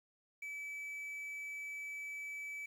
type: tone with quantisation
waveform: triangle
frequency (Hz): 2300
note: D7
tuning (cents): -37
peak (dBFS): -40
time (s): 0.42-2.66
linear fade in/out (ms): 5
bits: 11
effects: none